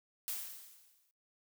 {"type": "noise with exponential decay", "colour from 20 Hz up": "blue", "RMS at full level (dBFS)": -37, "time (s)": [0.28, 1.11], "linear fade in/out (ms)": 0, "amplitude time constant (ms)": 180, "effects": ["noise-tail reverb RT60 0.3 s tail -26 dB re dry"]}